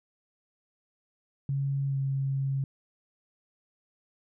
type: tone with pitch glide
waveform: sine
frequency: 138.3 to 136.16 Hz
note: C#3 to C#3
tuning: -4 to -31 cents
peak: -26 dBFS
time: 1.49-2.64 s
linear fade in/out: 2 ms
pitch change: -27 cents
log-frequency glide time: 1.87-1.97 s
effects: none